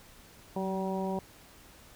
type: harmonic tone with a mistuned harmonic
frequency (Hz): 191.2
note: G3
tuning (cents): -43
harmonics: 1 / 2 / 3 / 4 / 5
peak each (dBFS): -33 / -36 / -38 / -39 / -40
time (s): 0.56-1.19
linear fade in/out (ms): 2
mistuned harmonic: 1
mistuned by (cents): -26
effects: pink hiss -55 dBFS RMS until 1.95 s